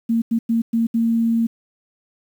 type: tone bursts at uneven times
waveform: sine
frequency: 229.3 Hz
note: A#3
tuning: 28 cents flat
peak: -15 dBFS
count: 5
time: 0.09-0.22 / 0.31-0.39 / 0.49-0.62 / 0.73-0.87 / 0.94-1.47 s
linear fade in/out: 10 ms
effects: 8-bit